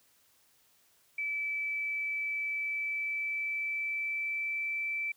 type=tone with pitch glide; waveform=sine; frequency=2309 to 2326 Hz; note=D7 to D7; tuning=-30 to -17 cents; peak=-31 dBFS; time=1.18-5.12 s; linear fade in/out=5 ms; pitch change=+13 cents; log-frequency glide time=2.45-4.76 s; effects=white hiss -67 dBFS RMS until 5.16 s